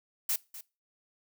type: noise with echo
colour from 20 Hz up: blue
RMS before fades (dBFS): -29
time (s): 0.29-0.36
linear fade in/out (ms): 5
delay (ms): 250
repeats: 1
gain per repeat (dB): -15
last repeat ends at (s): 0.61
effects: noise-tail reverb RT60 0.3 s tail -22 dB re dry